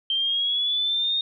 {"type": "linear sweep", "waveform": "sine", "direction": "up", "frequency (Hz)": [3136, 3703], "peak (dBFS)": -21, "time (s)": [0.1, 1.21], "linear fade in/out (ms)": 2, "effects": []}